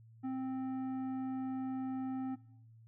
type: tone with tanh clipping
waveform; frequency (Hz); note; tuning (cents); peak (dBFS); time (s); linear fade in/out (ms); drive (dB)
triangle; 261.6; C4; 0; -37; 0.23-2.36; 20; 14
effects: noise-tail reverb RT60 0.7 s tail -18 dB re dry + added 113 Hz sine -56 dBFS peak until 2.87 s